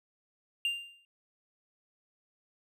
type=tone with exponential decay; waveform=triangle; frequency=2792 Hz; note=F7; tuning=1 cent flat; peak=-24 dBFS; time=0.65-1.05 s; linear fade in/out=1 ms; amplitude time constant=86 ms; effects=none